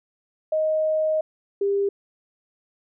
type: tone pair in turn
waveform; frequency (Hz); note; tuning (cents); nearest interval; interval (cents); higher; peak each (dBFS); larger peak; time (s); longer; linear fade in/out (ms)
sine; 625 / 399.2; D#5 / G4; +8 / +32; minor sixth; 776; first; -19; neither; 0.52-1.21 / 1.61-1.89; first; 5
effects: none